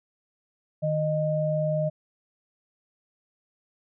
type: tone pair together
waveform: sine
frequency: 154.3 / 617.2 Hz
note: D#3 / D#5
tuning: -14 / -14 cents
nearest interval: 2 octaves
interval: 2400 cents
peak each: -26 / -25 dBFS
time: 0.82-1.9 s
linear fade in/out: 20 ms
effects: none